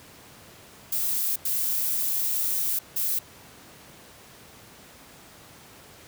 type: noise bursts at uneven times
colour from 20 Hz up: violet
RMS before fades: -26 dBFS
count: 3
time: 0.92-1.36 / 1.45-2.79 / 2.96-3.19 s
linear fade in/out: 5 ms
effects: pink hiss -49 dBFS RMS until 6.07 s + high-pass 80 Hz 12 dB/octave